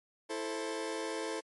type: chord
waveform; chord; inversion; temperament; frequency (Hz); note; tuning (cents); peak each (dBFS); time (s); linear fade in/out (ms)
sawtooth; A minor; second; just; 330 / 440 / 528; E4 / A4 / C5; +2 / 0 / +16; -36 / -34 / -37; 0.29-1.41; 20
effects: MP3 48 kbps